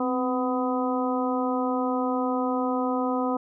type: harmonic tone with a mistuned harmonic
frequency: 250.8 Hz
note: B3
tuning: 27 cents sharp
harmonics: 1 / 2 / 3 / 4 / 5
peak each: -26 / -29 / -31 / -32 / -33 dBFS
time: 0-3.37 s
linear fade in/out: 5 ms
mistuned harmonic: 1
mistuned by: +57 cents
effects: none